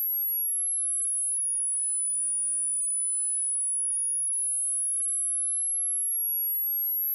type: linear two-way sweep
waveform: sine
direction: down then up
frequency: 11660 to 9700 to 11660 Hz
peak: -25 dBFS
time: 0-7.14 s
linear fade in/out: 0 ms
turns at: 2.35 s
effects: none